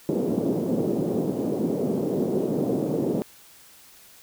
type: band-pass noise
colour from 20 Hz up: white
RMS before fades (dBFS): -25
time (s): 0.09-3.22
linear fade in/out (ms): 0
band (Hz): 150 to 450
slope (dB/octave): 24
effects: white hiss -51 dBFS RMS until 4.22 s